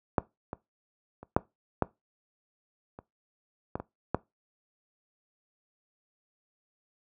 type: clicks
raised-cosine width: 1 ms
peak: -8 / -21 / -30 / -7 / -9 / -29 / -17 / -22 / -11 dBFS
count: 9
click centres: 0.182 / 0.531 / 1.23 / 1.365 / 1.823 / 2.989 / 3.755 / 3.8 / 4.146 s
effects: noise-tail reverb RT60 0.2 s tail -20 dB re dry + high-pass 60 Hz 12 dB/octave